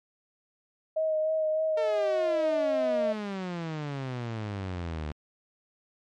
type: tone with vibrato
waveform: sine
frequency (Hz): 628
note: D#5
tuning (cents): +16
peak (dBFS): -24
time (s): 0.96-3.13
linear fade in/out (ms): 10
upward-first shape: sine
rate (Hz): 3.3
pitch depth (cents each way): 19
type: exponential sweep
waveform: sawtooth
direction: down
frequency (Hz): 459 to 73.42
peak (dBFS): -28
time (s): 1.77-5.12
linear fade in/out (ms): 5
effects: low-pass 4000 Hz 12 dB/octave + MP3 64 kbps